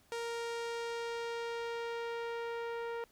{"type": "tone with low-pass filter sweep", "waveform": "sawtooth", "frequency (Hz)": 466.2, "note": "A#4", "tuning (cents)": 0, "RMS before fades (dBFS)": -39, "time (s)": [0.12, 3.04], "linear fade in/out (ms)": 0, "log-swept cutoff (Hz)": [9200, 2000], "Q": 0.7, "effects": ["pink hiss -67 dBFS RMS until 3.11 s"]}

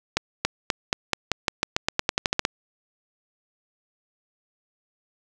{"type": "accelerating click train", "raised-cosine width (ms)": 0.2, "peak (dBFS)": -3, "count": 17, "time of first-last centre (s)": [0.17, 2.451], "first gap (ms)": 280, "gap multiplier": 0.9, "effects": []}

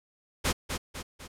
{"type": "noise with echo", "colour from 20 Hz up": "pink", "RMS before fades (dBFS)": -26, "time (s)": [0.44, 0.53], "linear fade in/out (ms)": 20, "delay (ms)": 250, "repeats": 3, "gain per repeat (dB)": -6, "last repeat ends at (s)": 1.28, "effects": ["low-pass 11000 Hz 12 dB/octave"]}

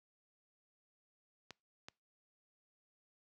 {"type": "clicks", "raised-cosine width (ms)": 0.2, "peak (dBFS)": -30, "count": 2, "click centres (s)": [1.507, 1.885], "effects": ["noise-tail reverb RT60 0.3 s tail -26 dB re dry", "high-pass 80 Hz 12 dB/octave"]}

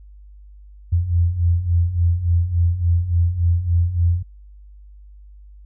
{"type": "beating tone pair", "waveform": "sine", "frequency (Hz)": [83.8, 87.3], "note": ["E2", "F2"], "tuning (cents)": [29, 0], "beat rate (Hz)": 3.5, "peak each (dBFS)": [-21, -16], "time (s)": [0.92, 4.23], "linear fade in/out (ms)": 10, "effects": ["added 50 Hz sine -40 dBFS peak until 5.65 s"]}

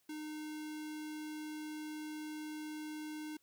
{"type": "tone with notch filter", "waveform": "square", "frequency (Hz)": 306, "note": "D#4", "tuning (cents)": -29, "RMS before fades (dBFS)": -44, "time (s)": [0.09, 3.37], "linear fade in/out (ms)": 5, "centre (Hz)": 720, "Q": 1.4, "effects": ["white hiss -75 dBFS RMS until 3.42 s"]}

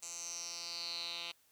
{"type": "tone with band-pass filter sweep", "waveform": "10% pulse", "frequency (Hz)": 170.5, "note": "F3", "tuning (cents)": -41, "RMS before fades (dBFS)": -43, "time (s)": [0.02, 1.32], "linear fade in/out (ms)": 10, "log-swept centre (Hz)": [7100, 3400], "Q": 6.2, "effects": ["white hiss -70 dBFS RMS until 1.51 s"]}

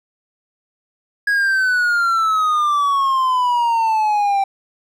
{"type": "exponential sweep", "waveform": "triangle", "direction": "down", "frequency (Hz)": [1663, 780], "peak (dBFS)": -12, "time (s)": [1.27, 4.44], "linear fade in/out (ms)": 5, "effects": []}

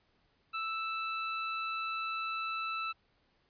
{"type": "tone", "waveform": "25% pulse", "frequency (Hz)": 1320, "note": "E6", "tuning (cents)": 2, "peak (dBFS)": -30, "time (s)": [0.53, 2.93], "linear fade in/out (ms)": 20, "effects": ["pink hiss -72 dBFS RMS until 3.49 s", "resampled to 11025 Hz"]}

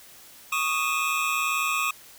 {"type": "tone cluster", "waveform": "square", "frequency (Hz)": [1114, 1236, 2472, 2630], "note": ["C#6", "D#6", "D#7", "E7"], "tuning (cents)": [8, -12, -12, -5], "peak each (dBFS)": -30, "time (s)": [0.52, 1.91], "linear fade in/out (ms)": 5, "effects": ["white hiss -49 dBFS RMS until 2.18 s"]}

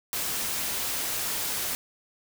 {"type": "noise", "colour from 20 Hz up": "white", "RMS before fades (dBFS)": -30, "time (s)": [0.13, 1.75], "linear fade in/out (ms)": 0, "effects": []}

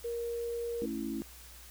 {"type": "tone", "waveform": "sine", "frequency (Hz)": 469.8, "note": "A#4", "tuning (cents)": 13, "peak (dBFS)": -33, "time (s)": [0.04, 0.86], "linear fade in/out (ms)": 10}
{"type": "chord", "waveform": "sine", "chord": "A major", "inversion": "none", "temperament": "equal", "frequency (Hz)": [220, 277.2, 329.6], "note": ["A3", "C#4", "E4"], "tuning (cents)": [0, 0, 0], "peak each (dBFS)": -38, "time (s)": [0.82, 1.22], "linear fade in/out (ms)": 0}
{"effects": ["added 60 Hz sine -53 dBFS peak until 1.7 s", "white hiss -53 dBFS RMS until 1.7 s"]}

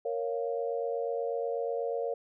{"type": "chord", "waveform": "sine", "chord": "Bb minor", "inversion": "none", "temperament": "equal", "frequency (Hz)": [466.2, 554.4, 698.5], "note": ["Bb4", "Db5", "F5"], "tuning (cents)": [0, 0, 0], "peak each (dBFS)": [-32, -34, -38], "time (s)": [0.05, 2.14], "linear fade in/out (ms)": 5, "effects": []}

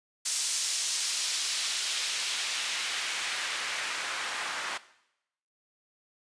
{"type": "noise with band-pass filter sweep", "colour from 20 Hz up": "white", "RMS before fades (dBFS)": -32, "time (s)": [0.25, 4.78], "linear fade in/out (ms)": 10, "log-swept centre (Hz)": [6500, 1300], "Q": 0.96, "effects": ["noise-tail reverb RT60 0.8 s tail -17 dB re dry", "resampled to 22050 Hz"]}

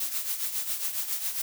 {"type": "noise with tremolo", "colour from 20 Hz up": "blue", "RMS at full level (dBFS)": -28, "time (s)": [0, 1.42], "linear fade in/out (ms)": 5, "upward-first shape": "triangle", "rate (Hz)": 7.3, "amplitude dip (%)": 70, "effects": []}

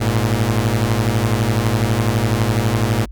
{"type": "beating tone pair", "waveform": "sawtooth", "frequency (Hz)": [105.3, 117.3], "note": ["G#2", "A#2"], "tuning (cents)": [24, 11], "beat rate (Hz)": 12, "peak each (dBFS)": -14, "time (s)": [0, 3.06], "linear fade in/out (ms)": 20, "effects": ["added 50 Hz sine -30 dBFS peak until 3.11 s", "Opus 48 kbps"]}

